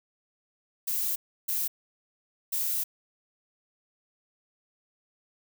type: noise bursts at uneven times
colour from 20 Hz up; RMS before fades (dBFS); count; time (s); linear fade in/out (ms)
violet; -29; 3; 0.87-1.16 / 1.48-1.68 / 2.52-2.84; 10
effects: none